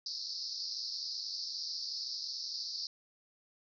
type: band-pass noise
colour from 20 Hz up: pink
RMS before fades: -40 dBFS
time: 0.06-2.87 s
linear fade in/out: 2 ms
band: 4300 to 5400 Hz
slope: 96 dB/octave
effects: none